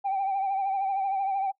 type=tone with vibrato; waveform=sine; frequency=781 Hz; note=G5; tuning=7 cents flat; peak=-23 dBFS; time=0.04-1.52 s; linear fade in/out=20 ms; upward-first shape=triangle; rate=13 Hz; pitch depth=58 cents each way; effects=noise-tail reverb RT60 0.1 s tail -23 dB re dry + tanh soft clip ceiling -22 dBFS